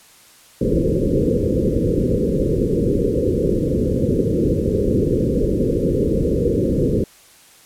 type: low-pass noise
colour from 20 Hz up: white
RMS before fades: -18 dBFS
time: 0.61-7.04 s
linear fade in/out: 5 ms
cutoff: 520 Hz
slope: 96 dB/octave
effects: white hiss -48 dBFS RMS until 7.65 s + low-pass 12000 Hz 12 dB/octave